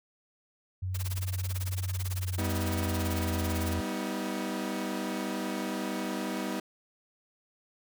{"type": "tone with pitch glide", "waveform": "sine", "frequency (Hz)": [92.7, 85.01], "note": ["F#2", "F2"], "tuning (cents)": [4, -46], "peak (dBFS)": -30, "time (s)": [0.82, 3.81], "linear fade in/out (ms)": 10, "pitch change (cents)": -150, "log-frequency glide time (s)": [2.08, 3.35]}
{"type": "noise with tremolo", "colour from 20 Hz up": "white", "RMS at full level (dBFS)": -38, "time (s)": [0.94, 3.74], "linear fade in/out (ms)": 10, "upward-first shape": "sine", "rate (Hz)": 18, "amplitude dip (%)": 100}
{"type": "chord", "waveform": "sawtooth", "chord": "G augmented", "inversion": "none", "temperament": "equal with one note detuned", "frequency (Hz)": [196, 246.9, 317.8], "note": ["G3", "B3", "D#4"], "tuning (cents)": [0, 0, 37], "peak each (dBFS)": -32, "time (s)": [2.38, 6.6], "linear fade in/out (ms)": 5}
{"effects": []}